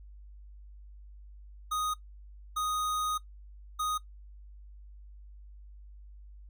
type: tone bursts at uneven times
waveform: square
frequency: 1244.5 Hz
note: D#6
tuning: in tune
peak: -30 dBFS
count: 3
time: 1.71-1.94 / 2.56-3.18 / 3.79-3.98 s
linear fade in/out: 10 ms
effects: noise-tail reverb RT60 0.1 s tail -17 dB re dry + added 50 Hz sine -47 dBFS peak until 6.49 s